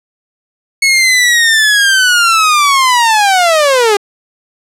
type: linear sweep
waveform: sawtooth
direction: down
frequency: 2200 to 395.9 Hz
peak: -3 dBFS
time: 0.82-3.97 s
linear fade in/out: 5 ms
effects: low-pass 10000 Hz 12 dB/octave